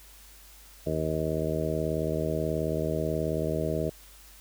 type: harmonic tone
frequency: 78.5 Hz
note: D#2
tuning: 16 cents sharp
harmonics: 1 / 2 / 3 / 4 / 5 / 6 / 7 / 8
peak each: -36 / -32 / -38 / -35 / -34 / -34 / -38 / -33 dBFS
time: 0.86-3.9 s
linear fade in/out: 10 ms
effects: added 50 Hz sine -53 dBFS peak until 4.4 s + white hiss -53 dBFS RMS until 4.4 s